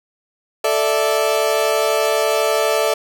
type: chord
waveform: 35% pulse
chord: A suspended fourth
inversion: none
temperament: equal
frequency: 440 / 587.3 / 659.3 Hz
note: A4 / D5 / E5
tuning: 0 / 0 / 0 cents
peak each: -18 dBFS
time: 0.64-2.94 s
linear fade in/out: 5 ms
effects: none